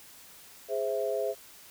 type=chord; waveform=sine; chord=Ab augmented; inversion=none; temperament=equal; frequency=415.3 / 523.3 / 659.3 Hz; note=Ab4 / C5 / E5; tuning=0 / 0 / 0 cents; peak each=-32 dBFS; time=0.68-1.35 s; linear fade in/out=50 ms; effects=white hiss -52 dBFS RMS until 1.7 s